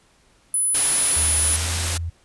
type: tone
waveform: sine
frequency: 10000 Hz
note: D#9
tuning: 8 cents sharp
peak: -17 dBFS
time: 0.54-1.56 s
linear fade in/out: 2 ms
type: noise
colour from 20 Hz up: white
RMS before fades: -24 dBFS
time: 0.74-1.98 s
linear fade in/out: 10 ms
type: tone with pitch glide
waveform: sine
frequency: 77.78 to 83.85 Hz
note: D#2 to E2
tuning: 0 to +30 cents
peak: -24 dBFS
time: 1.16-2.1 s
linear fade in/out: 10 ms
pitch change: +130 cents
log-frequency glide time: 1.49-1.66 s
effects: pink hiss -58 dBFS RMS until 2.24 s + resampled to 24000 Hz